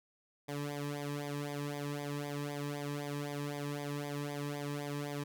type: tone with flanger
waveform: sawtooth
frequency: 144.6 Hz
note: D3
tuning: 27 cents flat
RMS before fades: -39 dBFS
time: 0.48-5.24 s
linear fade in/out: 10 ms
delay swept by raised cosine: 0.71 to 1.44 ms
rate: 3.9 Hz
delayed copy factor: -1
effects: none

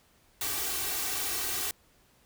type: noise with comb filter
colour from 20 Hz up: white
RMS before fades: -32 dBFS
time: 0.41-1.71 s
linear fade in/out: 2 ms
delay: 2.6 ms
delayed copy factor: +1
effects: pink hiss -64 dBFS RMS until 2.25 s

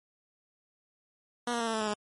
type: tone with pitch steps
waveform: 10% pulse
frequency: 241.1 / 235.5 / 229.9 / 224.6 / 219.3 / 214.2 / 209.2 Hz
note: B3 / A#3 / A#3 / A3 / A3 / A3 / G#3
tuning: -41 / +18 / -24 / +36 / -6 / -46 / +13 cents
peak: -21 dBFS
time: 1.47-1.939 s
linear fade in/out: 5 ms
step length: 67 ms
effects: MP3 48 kbps

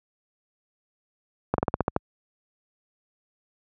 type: slowing click train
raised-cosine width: 1 ms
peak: -7 dBFS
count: 8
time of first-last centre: 1.54-1.964 s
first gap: 42 ms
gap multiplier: 1.12
effects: high-pass 60 Hz 12 dB/octave

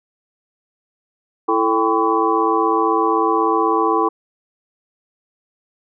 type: tone cluster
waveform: sine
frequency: 332.7 / 440.5 / 790 / 1013 / 1129 Hz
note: E4 / A4 / G5 / B5 / C#6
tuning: +16 / +2 / +13 / +44 / +31 cents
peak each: -20 / -20 / -22 / -20 / -20 dBFS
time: 1.48-4.09 s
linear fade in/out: 10 ms
effects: none

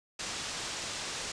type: low-pass noise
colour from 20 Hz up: white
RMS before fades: -38 dBFS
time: 0.19-1.32 s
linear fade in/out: 5 ms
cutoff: 7400 Hz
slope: 24 dB/octave
effects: resampled to 22050 Hz

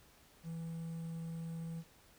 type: tone with quantisation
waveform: triangle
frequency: 164.81 Hz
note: E3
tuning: in tune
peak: -38 dBFS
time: 0.43-1.84 s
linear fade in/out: 50 ms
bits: 11
effects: pink hiss -64 dBFS RMS until 2.18 s

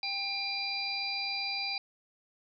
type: harmonic tone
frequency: 797 Hz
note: G5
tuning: 28 cents sharp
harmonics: 1 / 3 / 5 / 6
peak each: -41 / -36 / -39 / -35 dBFS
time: 0.03-1.78 s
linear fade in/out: 2 ms
effects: none

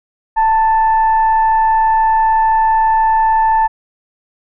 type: tone with frequency modulation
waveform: sine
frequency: 887 Hz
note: A5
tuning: 14 cents sharp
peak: -9 dBFS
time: 0.36-3.68 s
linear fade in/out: 20 ms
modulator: 869 Hz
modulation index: 0.33
effects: none

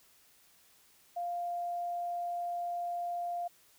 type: tone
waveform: sine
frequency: 698.5 Hz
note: F5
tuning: in tune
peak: -33 dBFS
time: 1.16-3.48 s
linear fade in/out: 10 ms
effects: white hiss -64 dBFS RMS until 3.78 s

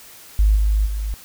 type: tone with level steps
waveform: sine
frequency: 51.91 Hz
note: G#1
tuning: in tune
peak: -11 / -14 / -21 dBFS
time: 0.39-1.14 s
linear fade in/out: 0 ms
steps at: 0.55 / 0.85 s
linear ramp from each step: 20 ms
effects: white hiss -43 dBFS RMS until 1.24 s

